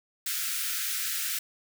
white high-pass noise, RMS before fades -31 dBFS, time 0.26-1.39 s, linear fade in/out 5 ms, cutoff 1300 Hz, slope 96 dB/octave, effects none

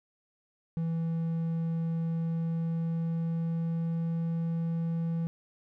triangle tone with pitch glide, 164.81 to 165.96 Hz, E3 to E3, 0 to +12 cents, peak -26 dBFS, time 0.77-5.27 s, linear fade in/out 0 ms, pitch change +12 cents, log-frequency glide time 2.02-4.22 s, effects none

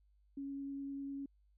sine tone with vibrato, 277.2 Hz, C#4, in tune, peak -40 dBFS, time 0.37-1.26 s, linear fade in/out 5 ms, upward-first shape triangle, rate 9.9 Hz, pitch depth 9 cents each way, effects added 50 Hz sine -67 dBFS peak until 1.57 s

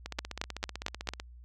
two click trains, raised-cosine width 0.2 ms, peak -20 / -13 dBFS, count 19 / 5, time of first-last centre 0.06-1.199 / 0.19-1.089 s, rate 15.8 / 4.45 Hz, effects added 60 Hz sine -48 dBFS peak until 1.44 s

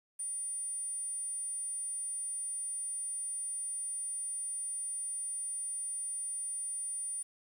sine tone, 9340 Hz, D9, 11 cents flat, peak -34 dBFS, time 0.19-7.23 s, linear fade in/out 10 ms, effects tanh soft clip ceiling -31 dBFS + 10-bit

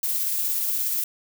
violet noise with tremolo, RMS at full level -24 dBFS, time 0.03-1.04 s, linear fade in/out 2 ms, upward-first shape triangle, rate 17 Hz, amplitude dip 25%, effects none

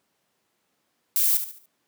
violet noise with echo, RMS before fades -21 dBFS, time 1.16-1.37 s, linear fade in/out 0 ms, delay 72 ms, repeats 4, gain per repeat -9 dB, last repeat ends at 1.658 s, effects pink hiss -72 dBFS RMS until 1.87 s + high-pass 200 Hz 12 dB/octave

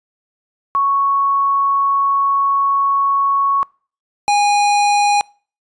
sine / square tone pair in turn, 1108.7 / 820.6 Hz, C#6 / G#5, 0 / -21 cents, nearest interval perfect fourth, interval 521 cents, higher first, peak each -12 dBFS, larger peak neither, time 0.75-3.63 / 4.28-5.21 s, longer first, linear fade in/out 0 ms, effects noise-tail reverb RT60 0.4 s tail -26 dB re dry + resampled to 22050 Hz

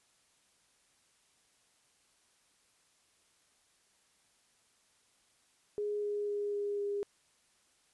sine tone with pitch steps, 415.3 / 412.9 / 410.5 / 408.2 / 405.8 Hz, G#4 / G#4 / G#4 / G#4 / G#4, 0 / -10 / -20 / -30 / -40 cents, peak -32 dBFS, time 5.78-7.03 s, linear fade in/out 0 ms, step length 250 ms, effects white hiss -70 dBFS RMS until 7.93 s + resampled to 24000 Hz

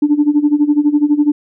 sine tone with tremolo, 294.6 Hz, D4, 6 cents sharp, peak -5 dBFS, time 0.02-1.32 s, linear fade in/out 5 ms, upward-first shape sine, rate 12 Hz, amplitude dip 85%, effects tanh soft clip ceiling -3 dBFS

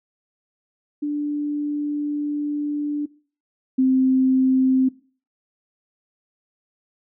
sine tone pair in turn, 293.7 / 261 Hz, D4 / C4, 0 / -4 cents, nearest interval major second, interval 204 cents, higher first, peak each -21 / -14 dBFS, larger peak second, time 1.02-3.06 / 3.78-4.89 s, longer first, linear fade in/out 10 ms, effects noise-tail reverb RT60 0.4 s tail -20 dB re dry

